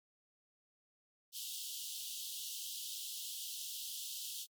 pink high-pass noise, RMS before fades -44 dBFS, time 1.32-4.47 s, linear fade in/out 50 ms, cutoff 2900 Hz, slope 96 dB/octave, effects MP3 96 kbps

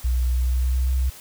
sine tone with pitch glide, 61.74 to 64.44 Hz, B1 to C2, 0 to -26 cents, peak -17 dBFS, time 0.04-1.1 s, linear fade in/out 10 ms, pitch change +74 cents, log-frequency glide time 0.25-0.93 s, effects tanh soft clip ceiling -14 dBFS + white hiss -43 dBFS RMS until 1.2 s

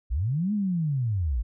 sine linear two-way sweep, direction up then down, 49 to 214.6 to 49 Hz, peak -23 dBFS, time 0.1-1.43 s, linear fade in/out 20 ms, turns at 0.53 s, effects none

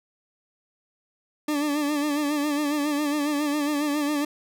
40% pulse tone with vibrato, 293.7 Hz, D4, in tune, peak -22 dBFS, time 1.48-4.25 s, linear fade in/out 5 ms, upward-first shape sine, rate 7.3 Hz, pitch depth 58 cents each way, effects none

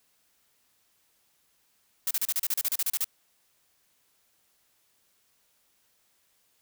blue noise bursts, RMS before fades -27 dBFS, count 14, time 2.07-3.044 s, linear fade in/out 2 ms, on 38 ms, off 34 ms, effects white hiss -69 dBFS RMS until 6.61 s

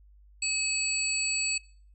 sine tone cluster, 2564 / 4481 / 7830 Hz, E7 / C#8 / B8, -49 / +18 / -16 cents, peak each -31 / -33 / -30 dBFS, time 0.42-1.58 s, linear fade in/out 5 ms, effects noise-tail reverb RT60 0.5 s tail -23 dB re dry + added 50 Hz sine -53 dBFS peak until 1.94 s

